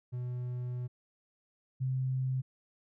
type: tone pair in turn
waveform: triangle / sine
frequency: 123.8 / 130.33 Hz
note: B2 / C3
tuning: +5 / -6 cents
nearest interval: minor second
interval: 89 cents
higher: second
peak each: -32 / -29 dBFS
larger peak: second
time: 0.12-0.88 / 1.8-2.42 s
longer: first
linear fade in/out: 20 ms
effects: none